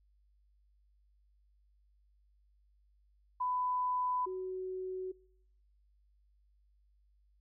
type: tone pair in turn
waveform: sine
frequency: 999 / 372.7 Hz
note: B5 / F#4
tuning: +20 / +13 cents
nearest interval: octave + perfect fourth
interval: 1707 cents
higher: first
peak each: -31 / -36 dBFS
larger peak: first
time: 3.4-4.26 / 4.26-5.12 s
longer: neither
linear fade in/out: 10 ms
effects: noise-tail reverb RT60 0.8 s tail -26 dB re dry + added 50 Hz sine -66 dBFS peak until 7.4 s